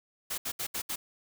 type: noise bursts at uneven times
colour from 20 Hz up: white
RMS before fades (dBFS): -34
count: 5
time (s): 0.3-0.38 / 0.45-0.52 / 0.59-0.67 / 0.74-0.82 / 0.89-0.96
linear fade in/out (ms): 10
effects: none